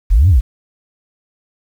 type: exponential two-way sweep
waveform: sine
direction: up then down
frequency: 40.01 to 102.2 to 48.25 Hz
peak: -5 dBFS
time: 0.1-0.41 s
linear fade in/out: 20 ms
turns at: 0.29 s
effects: tanh soft clip ceiling -2 dBFS + 7-bit